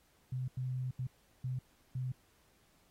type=tone bursts at uneven times; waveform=sine; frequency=128 Hz; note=C3; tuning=38 cents flat; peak=-34 dBFS; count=5; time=0.32-0.48 / 0.57-0.91 / 0.99-1.07 / 1.44-1.59 / 1.95-2.12 s; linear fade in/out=5 ms; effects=pink hiss -70 dBFS RMS until 2.9 s + AAC 48 kbps